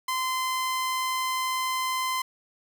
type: tone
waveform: sawtooth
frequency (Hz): 1033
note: C6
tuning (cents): -22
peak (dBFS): -22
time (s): 0.08-2.22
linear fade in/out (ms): 5
effects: none